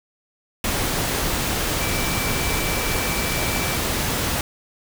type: tone in noise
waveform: sine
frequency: 2325 Hz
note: D7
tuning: 18 cents flat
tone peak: -30 dBFS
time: 1.8-3.77 s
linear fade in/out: 2 ms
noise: pink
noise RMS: -23 dBFS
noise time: 0.64-4.41 s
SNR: -10 dB
effects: none